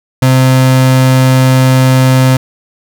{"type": "tone", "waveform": "35% pulse", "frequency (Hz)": 130, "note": "C3", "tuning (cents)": -11, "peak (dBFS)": -3, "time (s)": [0.22, 2.37], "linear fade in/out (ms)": 5, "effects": []}